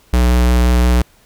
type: tone with vibrato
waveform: square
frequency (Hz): 61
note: B1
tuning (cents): -21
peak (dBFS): -10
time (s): 0.13-1.02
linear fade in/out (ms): 5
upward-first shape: square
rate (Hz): 5.7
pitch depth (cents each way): 8
effects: pink hiss -51 dBFS RMS until 1.25 s